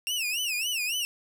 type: tone with vibrato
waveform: sawtooth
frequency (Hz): 2700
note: E7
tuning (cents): +41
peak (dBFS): -24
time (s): 0.07-1.05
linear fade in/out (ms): 0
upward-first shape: sine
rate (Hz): 3.6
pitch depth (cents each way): 190
effects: none